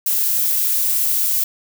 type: noise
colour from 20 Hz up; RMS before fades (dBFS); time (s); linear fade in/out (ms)
violet; -18; 0.06-1.44; 5
effects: none